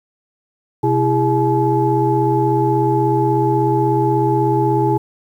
sine tone cluster, 128.1 / 332.1 / 408.5 / 857 Hz, C3 / E4 / G#4 / A5, -36 / +13 / -29 / -46 cents, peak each -18 dBFS, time 0.83-4.98 s, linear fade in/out 10 ms, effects tanh soft clip ceiling -2 dBFS + 8-bit

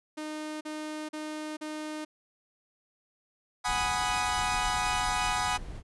sawtooth tone bursts, 306.9 Hz, D#4, 24 cents flat, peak -31 dBFS, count 4, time 0.17-2.05 s, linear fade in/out 10 ms, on 440 ms, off 40 ms
sawtooth chord, G# minor seventh, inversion third, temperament equal, 740 / 830.6 / 987.8 / 1244.5 Hz, F#5 / G#5 / B5 / D#6, 0 / 0 / 0 / 0 cents, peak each -29 dBFS, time 3.64-5.58 s, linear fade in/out 20 ms
brown noise, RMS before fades -40 dBFS, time 3.65-5.83 s, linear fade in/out 50 ms
effects resampled to 24000 Hz

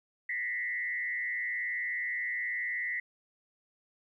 sine tone with frequency modulation, 1975.5 Hz, B6, in tune, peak -31 dBFS, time 0.29-3 s, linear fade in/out 5 ms, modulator 119 Hz, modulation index 0.94, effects 12-bit

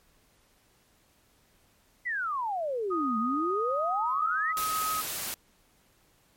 sine exponential two-way sweep, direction down then up, 2046 to 215.5 to 2046 Hz, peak -28 dBFS, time 2.05-4.53 s, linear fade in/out 20 ms, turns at 3.18 s
sine tone with pitch glide, 1244 to 1267.2 Hz, D#6 to D#6, -1 to +31 cents, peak -28 dBFS, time 2.9-5.02 s, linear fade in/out 20 ms, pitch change +32 cents, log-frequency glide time 3.6-4.3 s
white noise, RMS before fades -34 dBFS, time 4.57-5.34 s, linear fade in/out 0 ms
effects pink hiss -65 dBFS RMS until 6.36 s + MP3 64 kbps

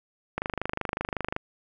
click train, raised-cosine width 0.5 ms, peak -13 dBFS, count 26, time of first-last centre 0.38-1.364 s, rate 25.4 Hz, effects none

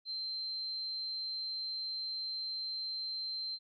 sine tone, 4123 Hz, C8, 26 cents flat, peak -36 dBFS, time 0.05-3.59 s, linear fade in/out 50 ms, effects AAC 64 kbps

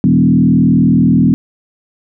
sine tone with frequency modulation, 209.5 Hz, G#3, 15 cents sharp, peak -6 dBFS, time 0.04-1.34 s, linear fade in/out 0 ms, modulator 40.2 Hz, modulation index 1.7, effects none

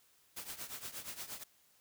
white noise with tremolo, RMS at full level -42 dBFS, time 0.36-1.44 s, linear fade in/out 10 ms, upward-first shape triangle, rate 8.5 Hz, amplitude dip 85%, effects white hiss -69 dBFS RMS until 1.8 s

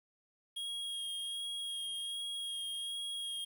square tone with vibrato, 3270 Hz, G#7, 28 cents flat, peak -38 dBFS, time 0.56-3.45 s, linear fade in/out 10 ms, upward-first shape sine, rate 1.3 Hz, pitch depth 16 cents each way, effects 11-bit

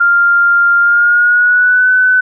sine tone with pitch glide, 1396.9 to 1505.8 Hz, F6 to F#6, 0 to +30 cents, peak -6 dBFS, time 0-2.21 s, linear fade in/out 10 ms, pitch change +130 cents, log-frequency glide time 0.8-1.9 s, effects none

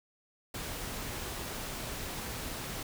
pink noise, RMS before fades -39 dBFS, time 0.54-2.83 s, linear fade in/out 5 ms, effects none

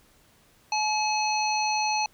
harmonic tone, 854 Hz, G#5, 48 cents sharp, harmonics 1 / 3 / 5 / 7, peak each -25 / -30 / -32 / -33 dBFS, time 0.72-2.06 s, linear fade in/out 2 ms, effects pink hiss -60 dBFS RMS until 2.13 s

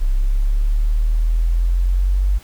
sine exponential sweep, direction up, 32.7 to 48.56 Hz, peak -13 dBFS, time 0-2.39 s, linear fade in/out 20 ms, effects pink hiss -46 dBFS RMS until 2.43 s

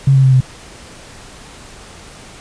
sine tone with pitch steps, 136.3 / 133.96 / 131.66 / 129.4 Hz, C#3 / C3 / C3 / C3, -29 / +41 / +11 / -19 cents, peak -6 dBFS, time 0.07-0.406 s, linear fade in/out 5 ms, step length 84 ms, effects pink hiss -37 dBFS RMS until 2.4 s + resampled to 22050 Hz

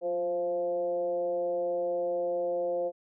sine tone with frequency modulation, 523.3 Hz, C5, in tune, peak -27 dBFS, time 0.01-2.92 s, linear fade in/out 50 ms, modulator 171 Hz, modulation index 0.67, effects none

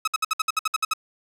sawtooth tone bursts, 1281 Hz, E6, 50 cents flat, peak -16 dBFS, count 11, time 0.05-0.936 s, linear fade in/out 5 ms, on 26 ms, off 60 ms, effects low-pass 12000 Hz 12 dB/octave + 8-bit

